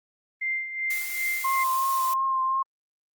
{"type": "tone with tremolo", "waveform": "sine", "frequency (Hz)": 2093, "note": "C7", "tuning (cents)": 0, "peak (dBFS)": -24, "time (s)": [0.41, 1.64], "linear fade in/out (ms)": 10, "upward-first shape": "sine", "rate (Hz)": 2.6, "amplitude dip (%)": 65}
{"type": "noise", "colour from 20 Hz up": "blue", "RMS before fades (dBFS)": -34, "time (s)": [0.9, 2.14], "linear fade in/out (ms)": 5}
{"type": "tone with vibrato", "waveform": "sine", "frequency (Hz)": 1059, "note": "C6", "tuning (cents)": 21, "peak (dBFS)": -22, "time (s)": [1.44, 2.63], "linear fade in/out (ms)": 10, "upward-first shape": "triangle", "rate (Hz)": 2.8, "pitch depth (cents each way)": 24}
{"effects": ["Opus 32 kbps"]}